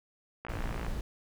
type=click train; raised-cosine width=0.5 ms; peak=-25 dBFS; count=25; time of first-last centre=0.45-0.865 s; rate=57.8 Hz
type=noise; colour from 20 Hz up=brown; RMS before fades=-35 dBFS; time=0.49-1.01 s; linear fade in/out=2 ms
effects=none